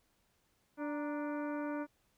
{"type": "harmonic tone with a mistuned harmonic", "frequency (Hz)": 293.7, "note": "D4", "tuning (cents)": 0, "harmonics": [1, 2, 3, 4, 5, 6, 7, 8], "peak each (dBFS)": [-37, -42, -46, -50, -48, -58, -60, -58], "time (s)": [0.77, 1.87], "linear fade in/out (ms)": 50, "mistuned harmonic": 3, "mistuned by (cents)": 90, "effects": ["pink hiss -75 dBFS RMS until 2.17 s"]}